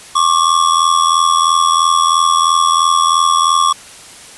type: ring-modulated tone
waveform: square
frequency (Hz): 1129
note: C#6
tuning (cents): +31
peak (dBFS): -7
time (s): 0.15-3.73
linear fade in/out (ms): 10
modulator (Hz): 41.5
effects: white hiss -36 dBFS RMS until 4.37 s + resampled to 24000 Hz